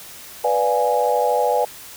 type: chord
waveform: sine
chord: B diminished seventh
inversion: none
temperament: equal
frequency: 493.9 / 587.3 / 698.5 / 830.6 Hz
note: B4 / D5 / F5 / Ab5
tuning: 0 / 0 / 0 / 0 cents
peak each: -20 / -22 / -24 / -20 dBFS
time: 0.44-1.65 s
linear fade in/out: 5 ms
effects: white hiss -39 dBFS RMS until 1.96 s